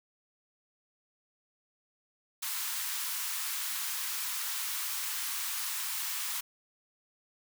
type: high-pass noise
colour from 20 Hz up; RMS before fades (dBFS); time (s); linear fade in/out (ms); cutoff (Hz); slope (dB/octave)
white; -35; 2.42-6.41; 10; 900; 48
effects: none